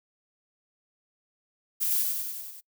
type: noise with echo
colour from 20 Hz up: violet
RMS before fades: -27 dBFS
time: 1.8-2.03 s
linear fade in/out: 20 ms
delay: 97 ms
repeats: 6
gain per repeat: -3 dB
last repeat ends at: 2.612 s
effects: noise-tail reverb RT60 0.1 s tail -25 dB re dry